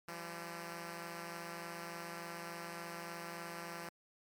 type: tone pair together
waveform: 5% pulse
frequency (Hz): 170 / 193.39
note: F3 / G3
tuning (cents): -46 / -23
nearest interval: major second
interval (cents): 223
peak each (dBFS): -33 / -39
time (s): 0.08-3.89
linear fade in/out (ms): 2
effects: MP3 96 kbps